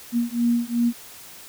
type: beating tone pair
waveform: sine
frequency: 235.6 / 238.3 Hz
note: A#3 / A#3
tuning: +19 / +38 cents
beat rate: 2.7 Hz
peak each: -22 dBFS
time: 0.12-0.93 s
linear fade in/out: 50 ms
effects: white hiss -43 dBFS RMS until 1.48 s